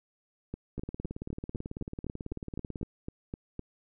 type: two click trains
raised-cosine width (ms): 3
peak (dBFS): -24 / -23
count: 38 / 13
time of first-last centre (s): 0.78-2.813 / 0.54-3.593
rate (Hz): 18.2 / 3.93
effects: none